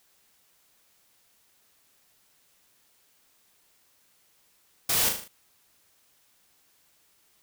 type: noise with echo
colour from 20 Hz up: white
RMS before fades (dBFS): -25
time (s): 4.89-5.09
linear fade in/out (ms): 5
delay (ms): 38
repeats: 5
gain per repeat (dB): -5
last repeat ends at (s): 5.28
effects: white hiss -65 dBFS RMS until 7.42 s